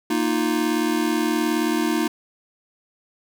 square chord, Bb suspended fourth, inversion none, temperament just, 233.1 / 310.8 / 349.6 Hz, Bb3 / Eb4 / F4, 0 / -2 / +2 cents, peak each -26 / -23 / -26 dBFS, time 0.1-2.08 s, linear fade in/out 5 ms, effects none

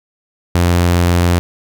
sawtooth tone, 87.31 Hz, F2, in tune, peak -6 dBFS, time 0.55-1.39 s, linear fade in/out 0 ms, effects none

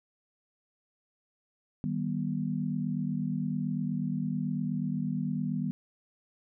sine chord, Eb augmented, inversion none, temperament just, 155.56 / 194.45 / 243.1 Hz, Eb3 / G3 / B3, 0 / -14 / -27 cents, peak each -33 dBFS, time 1.84-5.71 s, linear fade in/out 0 ms, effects none

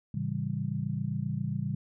sine chord, A dominant seventh, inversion none, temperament just, 110 / 137.5 / 165 / 198 Hz, A2 / C#3 / E3 / G3, 0 / -14 / +2 / +18 cents, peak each -36 / -33 / -36 / -35 dBFS, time 0.14-1.75 s, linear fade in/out 5 ms, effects none

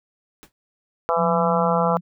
pink noise with exponential decay, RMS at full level -40 dBFS, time 0.43-0.52 s, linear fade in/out 0 ms, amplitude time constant 19 ms
harmonic tone, 167.5 Hz, E3, 28 cents sharp, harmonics 3 / 4 / 5 / 6 / 7 / 8, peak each -23 / -24 / -25 / -26 / -26 / -27 dBFS, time 1.09-1.97 s, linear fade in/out 0 ms
sine tone with pitch glide, 177.9 to 175.45 Hz, F3 to F3, +32 to +8 cents, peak -23 dBFS, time 1.16-2.01 s, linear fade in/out 50 ms, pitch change -24 cents, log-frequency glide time 1.66-1.72 s
effects none

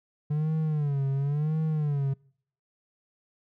triangle tone with vibrato, 146.83 Hz, D3, in tune, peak -22 dBFS, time 0.3-2.14 s, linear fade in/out 10 ms, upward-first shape sine, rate 0.95 Hz, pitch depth 130 cents each way, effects noise-tail reverb RT60 0.6 s tail -25 dB re dry

